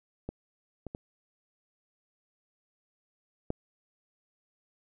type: clicks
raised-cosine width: 2 ms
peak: -22 / -25 / -24 / -17 dBFS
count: 4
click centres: 0.29 / 0.867 / 0.949 / 3.504 s
effects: none